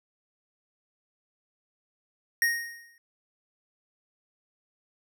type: tone with exponential decay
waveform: square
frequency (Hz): 1864.7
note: A#6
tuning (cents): 0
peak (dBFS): -20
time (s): 2.42-2.98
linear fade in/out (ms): 1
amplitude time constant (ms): 120
effects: none